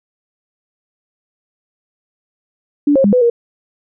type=tone with pitch steps; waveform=sine; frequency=289.9 / 539 / 202.1 / 499.9 / 471.2 Hz; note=D4 / C#5 / G#3 / B4 / A#4; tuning=-22 / -49 / -47 / +21 / +19 cents; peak=-8 dBFS; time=2.87-3.3 s; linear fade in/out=5 ms; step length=86 ms; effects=none